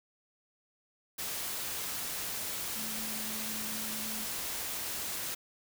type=tone in noise; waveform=sine; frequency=217.6 Hz; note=A3; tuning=19 cents flat; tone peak=-44 dBFS; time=2.75-4.25 s; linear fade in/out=10 ms; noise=white; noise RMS=-37 dBFS; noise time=1.18-5.35 s; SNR=-10 dB; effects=none